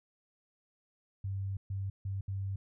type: tone bursts at uneven times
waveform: sine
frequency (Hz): 97.5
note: G2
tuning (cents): -9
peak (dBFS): -33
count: 4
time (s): 1.24-1.57 / 1.7-1.9 / 2.05-2.21 / 2.28-2.56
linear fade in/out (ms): 5
effects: none